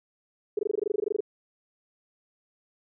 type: tone bursts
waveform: sine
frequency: 415.3 Hz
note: G#4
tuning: in tune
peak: -22 dBFS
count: 16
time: 0.57-1.206 s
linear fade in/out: 5 ms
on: 21 ms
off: 20 ms
effects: none